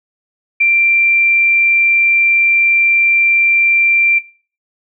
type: tone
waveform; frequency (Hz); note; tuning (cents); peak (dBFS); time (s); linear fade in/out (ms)
sine; 2361; D7; +9; -8; 0.6-4.19; 10
effects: noise-tail reverb RT60 0.4 s tail -18 dB re dry